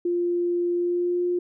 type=tone with pitch glide; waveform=sine; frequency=349.2 to 354.1 Hz; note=F4 to F4; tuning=0 to +24 cents; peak=-21 dBFS; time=0.05-1.39 s; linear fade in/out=5 ms; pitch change=+24 cents; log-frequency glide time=0.73-1.24 s; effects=none